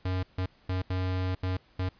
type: tone bursts at uneven times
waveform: square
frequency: 92.5 Hz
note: F#2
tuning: in tune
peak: -28 dBFS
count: 6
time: 0.05-0.23 / 0.38-0.46 / 0.69-0.82 / 0.9-1.35 / 1.43-1.57 / 1.79-1.89 s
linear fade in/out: 5 ms
effects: pink hiss -62 dBFS RMS until 1.99 s + resampled to 11025 Hz